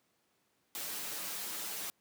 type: noise with comb filter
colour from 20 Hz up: white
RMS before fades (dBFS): -40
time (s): 0.75-1.9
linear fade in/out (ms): 0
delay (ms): 7.7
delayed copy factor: -0.7
effects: pink hiss -75 dBFS RMS until 2 s + high-pass 150 Hz 12 dB/octave